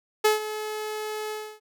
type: tone with ADSR envelope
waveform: sawtooth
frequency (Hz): 428.4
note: A4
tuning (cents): -46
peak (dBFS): -12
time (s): 0.24-1.6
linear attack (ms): 11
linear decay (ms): 140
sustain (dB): -14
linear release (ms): 290
effects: none